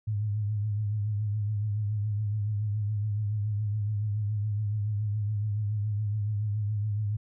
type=tone with vibrato; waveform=sine; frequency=104.9 Hz; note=G#2; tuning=18 cents sharp; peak=-26 dBFS; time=0.07-7.17 s; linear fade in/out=10 ms; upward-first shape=triangle; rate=7.1 Hz; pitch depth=70 cents each way; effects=none